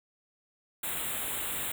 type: band-stop noise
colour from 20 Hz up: white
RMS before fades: -34 dBFS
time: 0.83-1.72 s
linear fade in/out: 5 ms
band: 3900 to 7300 Hz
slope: 96 dB/octave
effects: none